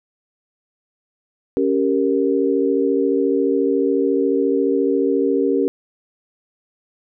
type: chord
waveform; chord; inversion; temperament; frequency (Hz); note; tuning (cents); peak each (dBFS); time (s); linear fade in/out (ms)
sine; G diminished; second; equal; 277.2 / 392 / 466.2; Db4 / G4 / Bb4; 0 / 0 / 0; -19 / -19 / -20; 1.57-5.68; 0
effects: none